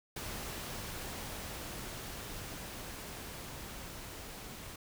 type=noise with level ramp; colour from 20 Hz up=pink; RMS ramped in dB=-41 to -47 dBFS; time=0.16-4.76 s; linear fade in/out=5 ms; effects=none